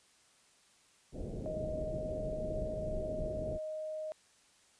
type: low-pass noise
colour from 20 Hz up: pink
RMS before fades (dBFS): -40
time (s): 1.12-3.59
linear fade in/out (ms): 50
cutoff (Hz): 630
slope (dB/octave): 48
type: tone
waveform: sine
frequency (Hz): 622.3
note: D#5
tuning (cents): 0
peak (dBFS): -37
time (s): 1.46-4.12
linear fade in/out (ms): 0
effects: white hiss -66 dBFS RMS until 4.79 s + resampled to 22050 Hz